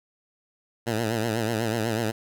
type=tone with vibrato; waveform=10% pulse; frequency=112.7 Hz; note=A2; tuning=42 cents sharp; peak=-16 dBFS; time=0.86-2.12 s; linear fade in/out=20 ms; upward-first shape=triangle; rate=8.1 Hz; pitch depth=110 cents each way; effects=none